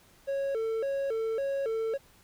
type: tone with vibrato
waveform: triangle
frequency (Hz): 496.5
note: B4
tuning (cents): +9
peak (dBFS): -26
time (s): 0.27-1.98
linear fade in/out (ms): 20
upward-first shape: square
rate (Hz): 1.8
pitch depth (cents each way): 180
effects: pink hiss -60 dBFS RMS until 2.23 s